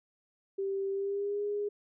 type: tone with pitch glide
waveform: sine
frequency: 391 to 411.6 Hz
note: G4 to G#4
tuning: -4 to -16 cents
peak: -30 dBFS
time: 0.58-1.69 s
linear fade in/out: 10 ms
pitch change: +88 cents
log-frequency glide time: 0.91-1.43 s
effects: none